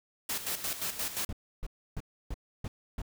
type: noise with tremolo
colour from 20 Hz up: white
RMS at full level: -33 dBFS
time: 0.29-1.25 s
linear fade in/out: 5 ms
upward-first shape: square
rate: 5.7 Hz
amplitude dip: 65%
type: noise bursts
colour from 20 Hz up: brown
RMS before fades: -35 dBFS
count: 6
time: 1.29-3.018 s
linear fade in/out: 2 ms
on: 38 ms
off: 300 ms
effects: none